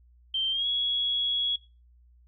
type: tone with pitch glide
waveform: sine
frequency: 3136 to 3342 Hz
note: G7 to G#7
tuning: 0 to +10 cents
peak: -25 dBFS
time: 0.34-1.56 s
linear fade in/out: 5 ms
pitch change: +110 cents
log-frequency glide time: 0.51-0.66 s
effects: noise-tail reverb RT60 0.3 s tail -18 dB re dry + added 60 Hz sine -55 dBFS peak until 2.27 s